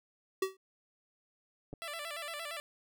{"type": "tone with exponential decay", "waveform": "square", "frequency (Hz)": 381.6, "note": "G4", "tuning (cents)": -47, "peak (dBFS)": -26, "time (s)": [0.42, 0.57], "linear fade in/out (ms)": 5, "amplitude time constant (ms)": 31}
{"type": "clicks", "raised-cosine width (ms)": 2, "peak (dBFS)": -32, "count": 2, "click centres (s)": [1.73, 1.737]}
{"type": "tone with vibrato", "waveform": "10% pulse", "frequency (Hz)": 626, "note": "D#5", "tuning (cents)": 10, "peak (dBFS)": -31, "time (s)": [1.82, 2.6], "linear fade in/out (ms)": 0, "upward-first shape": "square", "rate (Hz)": 8.7, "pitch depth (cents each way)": 110}
{"effects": []}